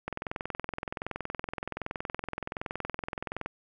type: click train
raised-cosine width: 0.5 ms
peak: -18 dBFS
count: 73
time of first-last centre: 0.08-3.46 s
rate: 21.3 Hz
effects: none